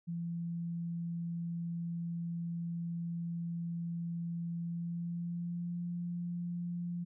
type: tone with pitch glide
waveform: sine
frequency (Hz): 169.6 to 173.76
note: E3 to F3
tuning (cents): +50 to -8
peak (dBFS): -35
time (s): 0.07-7.05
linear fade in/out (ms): 20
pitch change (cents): +42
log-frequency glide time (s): 4.6-5.8
effects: none